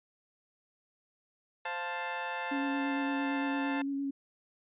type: chord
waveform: 20% pulse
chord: F major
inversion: second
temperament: equal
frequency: 523.3 / 698.5 / 880 Hz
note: C5 / F5 / A5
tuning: 0 / 0 / 0 cents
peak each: -36 / -36 / -31 dBFS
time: 1.65-3.82 s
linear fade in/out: 5 ms
type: tone with vibrato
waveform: sine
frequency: 277.6 Hz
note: C#4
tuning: 3 cents sharp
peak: -31 dBFS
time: 2.51-4.11 s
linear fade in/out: 10 ms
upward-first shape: square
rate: 8.8 Hz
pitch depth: 13 cents each way
effects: resampled to 8000 Hz